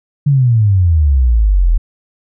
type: exponential sweep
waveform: sine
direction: down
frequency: 147.7 to 39.01 Hz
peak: -7 dBFS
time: 0.26-1.78 s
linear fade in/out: 10 ms
effects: none